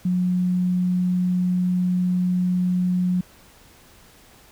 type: tone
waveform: sine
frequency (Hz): 180.7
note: F#3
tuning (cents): -41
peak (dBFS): -18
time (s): 0.05-3.21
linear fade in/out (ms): 5
effects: pink hiss -51 dBFS RMS until 4.51 s